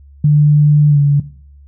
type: tone with pitch glide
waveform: sine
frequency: 148.3 to 143.5 Hz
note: D3 to D3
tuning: +17 to -40 cents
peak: -6 dBFS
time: 0.24-1.2 s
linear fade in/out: 5 ms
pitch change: -57 cents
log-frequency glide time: 0.89-0.98 s
effects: noise-tail reverb RT60 0.6 s tail -18 dB re dry + added 70 Hz sine -38 dBFS peak until 1.67 s